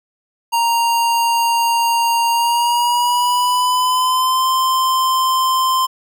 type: tone with pitch glide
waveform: square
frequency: 932.3 to 1040.4 Hz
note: A#5 to C6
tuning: 0 to -10 cents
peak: -14 dBFS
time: 0.52-5.87 s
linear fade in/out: 20 ms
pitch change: +190 cents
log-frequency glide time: 2.31-4.47 s
effects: none